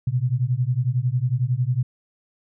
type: beating tone pair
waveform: sine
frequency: 119.8 / 130.8 Hz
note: A#2 / C3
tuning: +48 / 0 cents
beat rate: 11 Hz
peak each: -22 dBFS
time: 0.07-1.83 s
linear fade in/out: 5 ms
effects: none